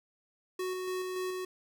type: tone with tremolo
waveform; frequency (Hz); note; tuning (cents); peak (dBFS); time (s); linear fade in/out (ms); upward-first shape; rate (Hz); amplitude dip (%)
square; 369.5; F#4; -2; -33; 0.59-1.45; 5; square; 3.5; 25
effects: none